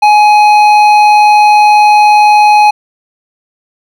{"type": "tone with hard clipping", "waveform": "sine", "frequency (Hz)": 839, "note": "G#5", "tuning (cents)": 17, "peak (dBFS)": -4, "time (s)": [0.02, 2.71], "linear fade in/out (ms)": 10, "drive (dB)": 9, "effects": []}